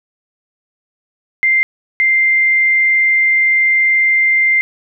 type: tone bursts at uneven times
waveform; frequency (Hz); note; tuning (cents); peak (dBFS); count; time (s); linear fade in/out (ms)
sine; 2093; C7; 0; -9; 2; 1.43-1.63 / 2-4.61; 0
effects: none